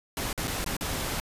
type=noise with dropouts; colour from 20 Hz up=pink; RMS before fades=-31 dBFS; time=0.17-1.2 s; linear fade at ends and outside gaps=1 ms; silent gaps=0.329-0.377 / 0.473-0.478 / 0.644-0.662 / 0.767-0.809 s; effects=resampled to 32000 Hz